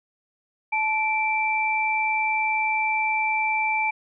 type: tone pair together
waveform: sine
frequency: 870.1 / 2341 Hz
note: A5 / D7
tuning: -20 / -6 cents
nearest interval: octave + perfect fourth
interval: 1714 cents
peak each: -24 / -23 dBFS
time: 0.72-3.91 s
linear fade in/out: 10 ms
effects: none